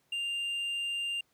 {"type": "tone with tanh clipping", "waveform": "sine", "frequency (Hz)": 2794, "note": "F7", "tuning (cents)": 0, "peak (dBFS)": -32, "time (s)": [0.12, 1.21], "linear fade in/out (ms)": 5, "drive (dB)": 4, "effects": ["pink hiss -72 dBFS RMS until 1.33 s", "high-pass 100 Hz 12 dB/octave"]}